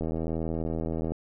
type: click train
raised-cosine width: 2 ms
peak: -18 dBFS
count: 91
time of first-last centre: 0.01-1.12 s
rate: 81.1 Hz
effects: none